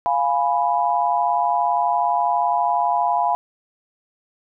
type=chord; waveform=sine; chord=F diminished; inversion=none; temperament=equal; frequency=698.5 / 830.6 / 987.8 Hz; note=F5 / Ab5 / Cb6; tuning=0 / 0 / 0 cents; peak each=-21 dBFS; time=0.06-3.35 s; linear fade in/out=0 ms; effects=none